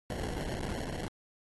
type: noise with sample-and-hold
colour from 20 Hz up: pink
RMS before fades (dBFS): -36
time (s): 0.1-1.08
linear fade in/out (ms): 0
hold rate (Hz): 1225
effects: AAC 32 kbps